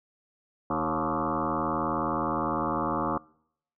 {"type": "tone with frequency modulation", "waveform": "sine", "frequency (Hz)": 710, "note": "F5", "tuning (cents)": 28, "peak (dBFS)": -25, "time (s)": [0.7, 3.18], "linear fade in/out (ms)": 5, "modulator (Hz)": 79.6, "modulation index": 6.9, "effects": ["noise-tail reverb RT60 0.7 s tail -24 dB re dry"]}